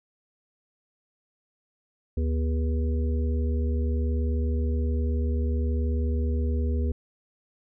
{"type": "harmonic tone with a mistuned harmonic", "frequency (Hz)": 80.6, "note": "E2", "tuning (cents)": -38, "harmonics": [1, 3, 5, 6], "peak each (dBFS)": [-23, -33, -37, -39], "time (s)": [2.17, 6.92], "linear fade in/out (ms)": 5, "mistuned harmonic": 1, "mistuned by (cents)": -140, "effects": []}